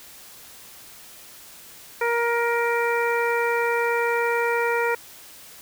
harmonic tone, 470.4 Hz, A#4, 16 cents sharp, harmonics 1 / 2 / 3 / 4 / 5, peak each -23 / -26 / -28 / -29 / -30 dBFS, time 2.01-4.95 s, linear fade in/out 5 ms, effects white hiss -45 dBFS RMS until 5.61 s

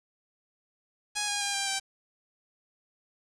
5% pulse tone with pitch steps, 830.6 / 817.7 / 805.1 / 792.6 / 780.4 Hz, G#5 / G#5 / G5 / G5 / G5, 0 / -27 / +46 / +19 / -8 cents, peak -16 dBFS, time 1.15-1.8 s, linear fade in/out 20 ms, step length 130 ms, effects resampled to 22050 Hz + 8-bit

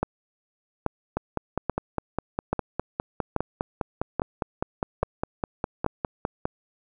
two click trains, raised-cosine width 1 ms, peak -11 / -9 dBFS, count 27 / 8, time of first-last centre 1.17-6.455 / 0.03-5.863 s, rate 4.92 / 1.2 Hz, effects none

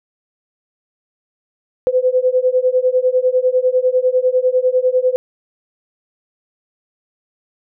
sine beating tone pair, 503 / 513 Hz, B4 / C5, +32 / -34 cents, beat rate 10 Hz, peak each -15 dBFS, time 1.87-5.16 s, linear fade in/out 0 ms, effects none

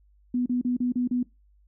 sine tone bursts, 246.9 Hz, B3, in tune, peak -22 dBFS, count 6, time 0.34-1.23 s, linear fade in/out 5 ms, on 120 ms, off 34 ms, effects noise-tail reverb RT60 0.2 s tail -20 dB re dry + added 50 Hz sine -57 dBFS peak until 1.67 s

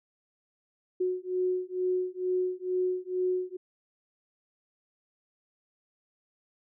sine beating tone pair, 365.4 / 367.6 Hz, F#4 / F#4, -22 / -11 cents, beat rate 2.2 Hz, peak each -30 dBFS, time 1-3.57 s, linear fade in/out 10 ms, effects none

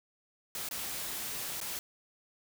white noise with dropouts, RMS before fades -38 dBFS, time 0.55-1.79 s, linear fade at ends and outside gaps 1 ms, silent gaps 0.688-0.711 / 1.603-1.613 s, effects none

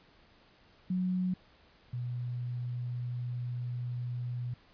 sine tone pair in turn, 183.4 / 122.4 Hz, F#3 / B2, -15 / -15 cents, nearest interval perfect fifth, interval 700 cents, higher first, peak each -28 / -33 dBFS, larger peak first, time 0.9-1.34 / 1.93-4.54 s, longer second, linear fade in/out 5 ms, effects pink hiss -62 dBFS RMS until 4.73 s + resampled to 11025 Hz

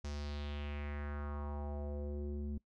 square tone with low-pass filter sweep, 72.9 Hz, D2, 12 cents flat, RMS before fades -41 dBFS, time 0.04-2.58 s, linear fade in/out 5 ms, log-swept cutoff 6100 to 250 Hz, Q 2.8, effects noise-tail reverb RT60 0.1 s tail -22 dB re dry

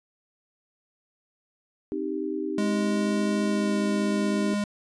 sine chord, C minor, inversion none, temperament equal, 261.6 / 311.1 / 392 Hz, C4 / Eb4 / G4, 0 / 0 / 0 cents, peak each -34 / -30 / -31 dBFS, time 1.92-4.54 s, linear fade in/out 0 ms
square tone with pitch glide, 207.7 to 205.6 Hz, G#3 to G#3, 0 to -17 cents, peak -25 dBFS, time 2.58-4.64 s, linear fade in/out 2 ms, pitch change -17 cents, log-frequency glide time 3.42-3.77 s
effects resampled to 22050 Hz

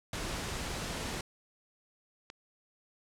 pink noise, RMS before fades -37 dBFS, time 0.13-1.21 s, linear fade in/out 2 ms
click, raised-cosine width 0.2 ms, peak -27 dBFS, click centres 2.301 s
effects low-pass 9000 Hz 12 dB/octave

